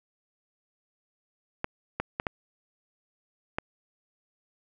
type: clicks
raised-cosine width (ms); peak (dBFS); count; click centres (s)
0.5; -13; 5; 1.644 / 2 / 2.199 / 2.268 / 3.585
effects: none